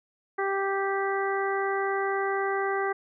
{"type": "harmonic tone", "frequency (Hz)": 392, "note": "G4", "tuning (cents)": 0, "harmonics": [1, 2, 3, 4, 5], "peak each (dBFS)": [-28, -31, -33, -34, -35], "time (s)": [0.38, 2.93], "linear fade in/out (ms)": 10, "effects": []}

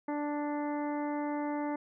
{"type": "harmonic tone", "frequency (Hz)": 293.7, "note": "D4", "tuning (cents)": 0, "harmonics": [1, 2, 3, 4, 5, 6, 7], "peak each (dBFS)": [-33, -39, -38, -48, -51, -51, -50], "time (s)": [0.08, 1.76], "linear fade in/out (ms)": 5, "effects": []}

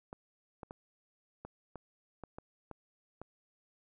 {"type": "clicks", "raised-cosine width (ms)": 1, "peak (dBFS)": -30, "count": 9, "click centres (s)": [0.129, 0.632, 0.709, 1.45, 1.757, 2.237, 2.385, 2.713, 3.216], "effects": []}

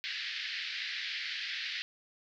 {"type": "band-pass noise", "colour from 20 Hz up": "pink", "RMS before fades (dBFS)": -38, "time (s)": [0.04, 1.82], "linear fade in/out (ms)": 0, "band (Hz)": [1700, 4800], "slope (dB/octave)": 48, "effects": []}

